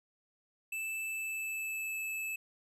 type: tone with pitch glide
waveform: square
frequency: 2637 to 2613 Hz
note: E7 to E7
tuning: 0 to -16 cents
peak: -36 dBFS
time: 0.72-2.36 s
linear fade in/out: 5 ms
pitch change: -16 cents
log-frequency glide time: 1.04-1.98 s
effects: none